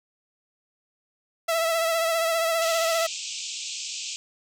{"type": "tone with vibrato", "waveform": "sawtooth", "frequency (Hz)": 659.3, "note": "E5", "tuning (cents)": 0, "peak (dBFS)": -18, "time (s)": [1.48, 3.07], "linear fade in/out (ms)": 10, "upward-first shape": "triangle", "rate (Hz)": 15, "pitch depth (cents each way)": 43}
{"type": "band-pass noise", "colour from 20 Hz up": "white", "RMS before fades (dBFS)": -34, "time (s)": [2.62, 4.16], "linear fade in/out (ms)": 0, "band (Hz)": [2400, 7800], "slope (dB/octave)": 96}
{"effects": []}